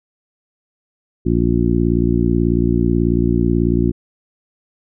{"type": "harmonic tone", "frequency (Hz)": 58.27, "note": "A#1", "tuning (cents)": 0, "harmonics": [1, 2, 3, 4, 5, 6], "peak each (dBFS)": [-20, -20, -20, -20, -20, -20], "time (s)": [1.25, 3.92], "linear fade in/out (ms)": 20, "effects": []}